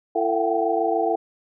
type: tone cluster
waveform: sine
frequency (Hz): 337.1 / 448.1 / 678 / 757 / 784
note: E4 / A4 / E5 / F#5 / G5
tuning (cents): +39 / +32 / +49 / +39 / 0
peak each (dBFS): -26 / -24 / -25 / -26 / -27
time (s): 0.15-1.16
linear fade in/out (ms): 10
effects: none